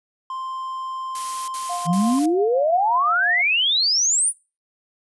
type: tone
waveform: triangle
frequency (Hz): 1046.5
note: C6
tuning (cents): 0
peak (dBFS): -25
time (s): 0.3-2.19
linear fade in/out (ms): 2
type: noise bursts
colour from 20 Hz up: blue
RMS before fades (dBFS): -30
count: 3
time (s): 1.15-2.258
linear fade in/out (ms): 2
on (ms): 330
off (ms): 59
type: tone with tremolo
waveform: sine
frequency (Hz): 706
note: F5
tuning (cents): +19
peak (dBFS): -25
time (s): 1.69-3.42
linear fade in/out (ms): 10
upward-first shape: sine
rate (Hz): 5.8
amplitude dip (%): 55
type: exponential sweep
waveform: sine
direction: up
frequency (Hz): 158.3 to 9956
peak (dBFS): -16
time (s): 1.85-4.33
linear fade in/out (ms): 50
effects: noise-tail reverb RT60 0.3 s tail -22 dB re dry + resampled to 24000 Hz